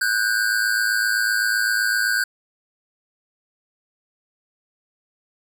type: tone pair together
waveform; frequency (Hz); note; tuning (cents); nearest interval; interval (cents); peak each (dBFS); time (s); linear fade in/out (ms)
square; 1480 / 1587.8; F#6 / G6; 0 / +22; minor second; 122; -22; 0.01-2.24; 5
effects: none